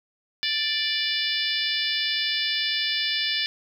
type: harmonic tone with a mistuned harmonic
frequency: 587.3 Hz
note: D5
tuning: in tune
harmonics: 3 / 4 / 5 / 6 / 7 / 8 / 9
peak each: -31 / -32 / -30 / -28 / -33 / -32 / -32 dBFS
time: 0.43-3.46 s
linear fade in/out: 0 ms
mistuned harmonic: 9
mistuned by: -24 cents
effects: 9-bit